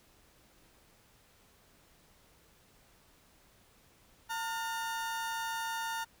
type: tone pair together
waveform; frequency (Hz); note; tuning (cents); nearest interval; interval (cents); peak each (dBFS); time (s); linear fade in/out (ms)
35% pulse; 906 / 1422.5; A#5 / F6; -50 / +31; minor sixth; 781; -34 / -38; 4.29-6.05; 20
effects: pink hiss -64 dBFS RMS until 6.2 s